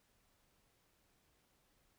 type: silence
effects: pink hiss -75 dBFS RMS until 1.98 s